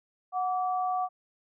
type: tone pair together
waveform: sine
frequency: 736 / 1155.3 Hz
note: F#5 / D6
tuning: -9 / -29 cents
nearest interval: minor sixth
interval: 780 cents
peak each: -27 / -33 dBFS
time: 0.32-1.09 s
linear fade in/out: 50 ms
effects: none